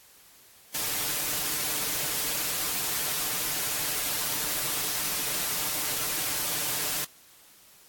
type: noise with comb filter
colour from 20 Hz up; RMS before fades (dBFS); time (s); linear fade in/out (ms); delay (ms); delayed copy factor
white; -29; 0.74-7.05; 10; 6.7; +0.6
effects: white hiss -55 dBFS RMS until 7.88 s + AAC 64 kbps